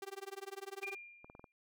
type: tone with tremolo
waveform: sawtooth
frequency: 392 Hz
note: G4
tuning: in tune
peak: -37 dBFS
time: 0.02-0.95 s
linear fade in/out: 2 ms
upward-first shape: sine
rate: 20 Hz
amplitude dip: 100%
type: tone with exponential decay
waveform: sine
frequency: 2400 Hz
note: D7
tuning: 37 cents sharp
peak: -38 dBFS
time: 0.83-1.52 s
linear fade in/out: 0 ms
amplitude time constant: 150 ms
type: clicks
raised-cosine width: 1 ms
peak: -38 dBFS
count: 5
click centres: 1.245 / 1.299 / 1.351 / 1.395 / 1.442 s
effects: none